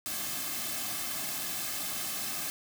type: noise with comb filter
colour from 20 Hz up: white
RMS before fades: -35 dBFS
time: 0.06-2.5 s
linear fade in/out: 0 ms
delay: 2.1 ms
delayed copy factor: -0.7
effects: none